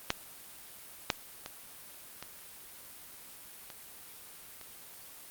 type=clicks; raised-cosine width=0.2 ms; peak=-9 / -8 / -22 / -23 / -28 / -29 dBFS; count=6; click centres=0.104 / 1.102 / 1.461 / 2.226 / 3.702 / 4.613 s; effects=white hiss -50 dBFS RMS until 5.3 s + Opus 32 kbps